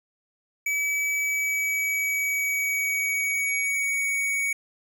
square tone with pitch glide, 2288 to 2242 Hz, D7 to C#7, -46 to +19 cents, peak -24 dBFS, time 0.66-4.53 s, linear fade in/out 5 ms, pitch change -35 cents, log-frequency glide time 1.13-4.09 s, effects none

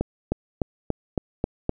accelerating click train, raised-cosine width 2 ms, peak -9 dBFS, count 7, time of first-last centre 0.01-1.694 s, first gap 310 ms, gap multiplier 0.96, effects none

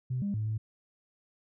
sine tone with pitch steps, 126.9 / 201.5 / 107.8 / 109.1 Hz, B2 / G3 / A2 / A2, +47 / +48 / -35 / -14 cents, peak -28 dBFS, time 0.1-0.58 s, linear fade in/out 10 ms, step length 120 ms, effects tanh soft clip ceiling -24 dBFS

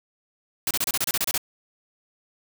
white noise bursts, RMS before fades -24 dBFS, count 11, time 0.67-1.378 s, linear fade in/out 2 ms, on 38 ms, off 29 ms, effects none

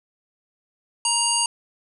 harmonic tone, 940 Hz, A#5, 14 cents sharp, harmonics 1 / 3 / 5 / 7 / 9 / 10, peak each -26 / -26 / -26 / -26 / -26 / -26 dBFS, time 1.05-1.46 s, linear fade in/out 2 ms, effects none

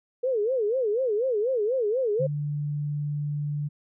sine tone with vibrato, 467.2 Hz, A#4, 4 cents sharp, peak -22 dBFS, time 0.23-2.27 s, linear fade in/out 10 ms, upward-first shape sine, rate 4.1 Hz, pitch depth 230 cents each way
sine tone, 146.83 Hz, D3, in tune, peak -26 dBFS, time 2.19-3.69 s, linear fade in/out 20 ms
effects none

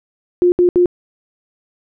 sine tone bursts, 355.1 Hz, F4, 29 cents sharp, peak -8 dBFS, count 3, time 0.42-0.858 s, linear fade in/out 0 ms, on 100 ms, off 69 ms, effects none

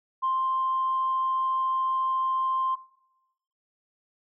sine tone, 1049 Hz, C6, 4 cents sharp, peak -22 dBFS, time 0.22-2.76 s, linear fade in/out 20 ms, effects noise-tail reverb RT60 0.9 s tail -19 dB re dry + tanh soft clip ceiling -18 dBFS

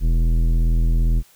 triangle tone with tanh clipping, 41.2 Hz, E1, in tune, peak -16 dBFS, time 0-1.23 s, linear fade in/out 50 ms, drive 17 dB, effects white hiss -53 dBFS RMS until 1.35 s

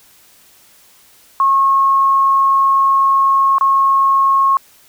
sine tone with dropouts, 1088 Hz, C#6, 33 cents flat, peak -9 dBFS, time 1.4-4.57 s, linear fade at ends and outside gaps 1 ms, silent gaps 3.583-3.61 s, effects white hiss -48 dBFS RMS until 4.88 s

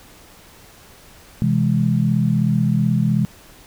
sine chord, C augmented, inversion none, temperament equal with one note detuned, 128.79 / 164.81 / 207.7 Hz, C3 / E3 / G#3, -27 / 0 / 0 cents, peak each -19 dBFS, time 1.42-3.25 s, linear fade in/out 0 ms, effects pink hiss -46 dBFS RMS until 3.66 s

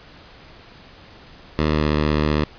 10% pulse tone with pitch glide, 76.9 to 75.54 Hz, D#2 to D2, -20 to +49 cents, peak -9 dBFS, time 1.59-2.44 s, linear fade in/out 0 ms, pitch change -31 cents, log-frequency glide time 1.7-1.84 s, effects pink hiss -45 dBFS RMS until 2.58 s + resampled to 11025 Hz

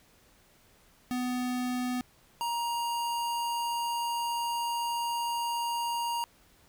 square tone pair in turn, 249.4 / 941.6 Hz, B3 / A#5, +17 / +17 cents, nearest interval octave + major seventh, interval 2300 cents, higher second, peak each -30 / -30 dBFS, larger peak neither, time 1.11-2.01 / 2.41-6.24 s, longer second, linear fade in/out 0 ms, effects pink hiss -62 dBFS RMS until 6.68 s

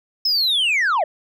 sine linear sweep, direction down, 5274 to 568 Hz, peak -13 dBFS, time 0.25-1.04 s, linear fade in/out 5 ms, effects tanh soft clip ceiling -15 dBFS

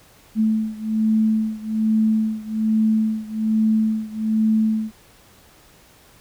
sine beating tone pair, 218.3 / 219.5 Hz, A3 / A3, -13 / -4 cents, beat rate 1.2 Hz, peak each -19 / -21 dBFS, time 0.35-4.92 s, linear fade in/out 50 ms, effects pink hiss -51 dBFS RMS until 6.2 s

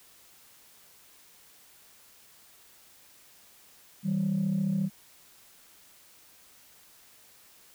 sine tone pair together, 160 / 194.33 Hz, D#3 / G3, +49 / -15 cents, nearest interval minor third, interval 336 cents, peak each -29 / -25 dBFS, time 4.03-4.9 s, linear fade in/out 50 ms, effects tanh soft clip ceiling -21 dBFS + white hiss -57 dBFS RMS until 7.74 s

